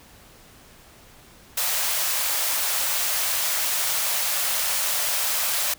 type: high-pass noise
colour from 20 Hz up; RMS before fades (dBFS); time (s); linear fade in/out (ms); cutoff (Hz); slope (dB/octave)
white; -24; 1.57-5.74; 5; 520; 48
effects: pink hiss -50 dBFS RMS until 5.78 s